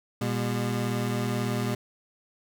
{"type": "tone pair together", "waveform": "25% pulse", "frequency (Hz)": [120.3, 202.3], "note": ["B2", "G#3"], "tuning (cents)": [-45, -45], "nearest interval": "major sixth", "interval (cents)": 900, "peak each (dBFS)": [-24, -27], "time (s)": [0.21, 1.75], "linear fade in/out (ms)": 5, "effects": []}